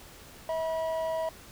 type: tone pair together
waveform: triangle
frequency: 645 / 969.5 Hz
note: E5 / B5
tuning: -38 / -32 cents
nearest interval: perfect fifth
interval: 706 cents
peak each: -27 / -34 dBFS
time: 0.49-1.29 s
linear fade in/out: 2 ms
effects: pink hiss -50 dBFS RMS until 1.51 s